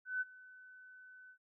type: tone with ADSR envelope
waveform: sine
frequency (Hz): 1508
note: F#6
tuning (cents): +32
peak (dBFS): -32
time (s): 0.05-1.38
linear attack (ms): 160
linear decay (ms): 27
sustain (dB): -22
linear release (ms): 79
effects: none